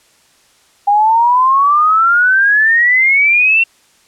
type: exponential sweep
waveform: sine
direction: up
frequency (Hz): 803 to 2734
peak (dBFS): -7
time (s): 0.87-3.64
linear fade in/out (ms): 10
effects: white hiss -51 dBFS RMS until 4.07 s + low-pass 9000 Hz 12 dB/octave